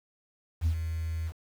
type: tone with ADSR envelope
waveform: sine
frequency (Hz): 81.5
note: E2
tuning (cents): -19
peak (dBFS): -19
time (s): 0.61-1.33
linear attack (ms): 53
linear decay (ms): 80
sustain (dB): -10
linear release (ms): 61
effects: tanh soft clip ceiling -21 dBFS + 8-bit